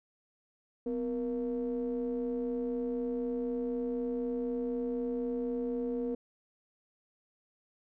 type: ring-modulated tone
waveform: triangle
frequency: 110 Hz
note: A2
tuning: in tune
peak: -26 dBFS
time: 0.86-6.15 s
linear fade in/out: 5 ms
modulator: 362 Hz
effects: none